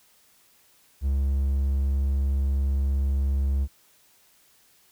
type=tone; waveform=triangle; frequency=68.5 Hz; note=C#2; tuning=20 cents flat; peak=-19 dBFS; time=1.01-3.68 s; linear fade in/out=50 ms; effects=white hiss -60 dBFS RMS until 4.91 s